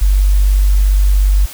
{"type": "tone", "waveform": "sine", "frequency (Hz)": 48.6, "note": "G1", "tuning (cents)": -14, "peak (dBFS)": -7, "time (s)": [0.01, 1.46], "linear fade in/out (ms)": 10, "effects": ["white hiss -32 dBFS RMS until 1.53 s"]}